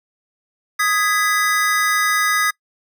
square chord, G# minor, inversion second, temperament just, 1245.9 / 1661.2 / 1993.5 Hz, D#6 / G#6 / B6, +2 / 0 / +16 cents, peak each -20 / -21 / -21 dBFS, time 0.79-2.51 s, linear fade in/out 10 ms, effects noise-tail reverb RT60 0.1 s tail -25 dB re dry

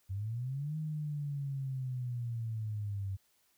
sine linear two-way sweep, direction up then down, 92.5 to 157 to 95.1 Hz, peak -34 dBFS, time 0.09-3.17 s, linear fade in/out 20 ms, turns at 0.77 s, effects white hiss -72 dBFS RMS until 3.57 s

